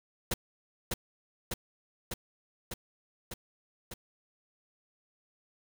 pink noise with echo, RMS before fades -30 dBFS, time 0.31-0.34 s, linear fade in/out 5 ms, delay 600 ms, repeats 6, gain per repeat -2 dB, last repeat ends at 3.94 s, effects none

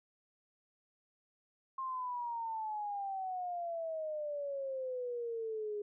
sine exponential sweep, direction down, 1067 to 410.7 Hz, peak -36 dBFS, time 1.78-5.82 s, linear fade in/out 5 ms, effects none

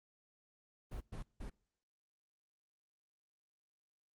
brown noise bursts at uneven times, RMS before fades -44 dBFS, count 3, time 0.91-1.01 / 1.12-1.23 / 1.4-1.5 s, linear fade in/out 10 ms, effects noise-tail reverb RT60 0.6 s tail -26 dB re dry + Opus 24 kbps

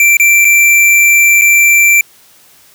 square tone with dropouts, 2349 Hz, D7, in tune, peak -5 dBFS, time 0-2.01 s, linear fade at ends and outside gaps 2 ms, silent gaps 0.17-0.198 / 0.447-0.451 / 1.413-1.418 s, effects white hiss -44 dBFS RMS until 2.74 s + high-pass 60 Hz 12 dB/octave

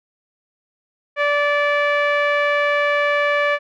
sawtooth tone with low-pass filter, 581 Hz, D5, 19 cents flat, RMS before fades -18 dBFS, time 1.16-3.59 s, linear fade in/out 50 ms, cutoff 2100 Hz, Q 3, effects none

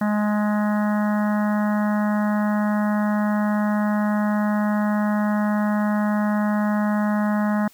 harmonic tone, 209.5 Hz, G#3, 15 cents sharp, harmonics 1 / 3 / 4 / 5 / 6 / 7 / 8 / 9, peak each -19 / -29 / -31 / -33 / -35 / -36 / -37 / -38 dBFS, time 0.01-7.68 s, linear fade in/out 5 ms, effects white hiss -53 dBFS RMS until 7.73 s

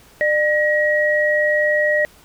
sine tone pair together, 600 / 1900.1 Hz, D5 / A#6, +37 / +33 cents, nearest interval octave + minor sixth, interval 1996 cents, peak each -17 dBFS, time 0.21-2.05 s, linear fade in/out 0 ms, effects pink hiss -49 dBFS RMS until 2.24 s

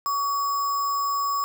sine tone with sample-and-hold, 1131 Hz, C#6, 34 cents sharp, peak -22 dBFS, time 0.06-1.44 s, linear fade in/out 0 ms, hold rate 6300 Hz, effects none

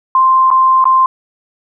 sine tone with dropouts, 1046.5 Hz, C6, in tune, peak -6 dBFS, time 0.15-1.06 s, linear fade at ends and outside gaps 2 ms, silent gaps 0.504-0.512 / 0.842-0.854 s, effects none

